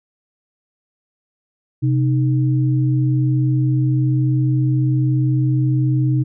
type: tone pair together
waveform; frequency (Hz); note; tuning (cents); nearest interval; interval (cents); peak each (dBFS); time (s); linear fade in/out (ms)
sine; 129.6 / 308.5; C3 / D#4; -16 / -15; octave + minor third; 1501; -14 / -22; 1.82-6.24; 20
effects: none